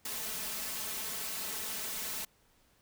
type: noise with comb filter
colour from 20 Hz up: white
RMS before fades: -38 dBFS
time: 0.05-2.25 s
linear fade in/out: 5 ms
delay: 4.6 ms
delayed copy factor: +0.85
effects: pink hiss -68 dBFS RMS until 2.81 s